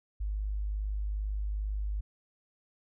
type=tone; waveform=sine; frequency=51.2 Hz; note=G#1; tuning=24 cents flat; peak=-30 dBFS; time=0.2-2.01 s; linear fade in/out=10 ms; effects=none